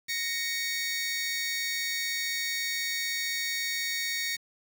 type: tone pair together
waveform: 20% pulse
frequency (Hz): 1866 / 2231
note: A#6 / C#7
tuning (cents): +1 / +11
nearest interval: minor third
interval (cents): 310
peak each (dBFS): -27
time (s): 0.08-4.37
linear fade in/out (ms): 20
effects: 8-bit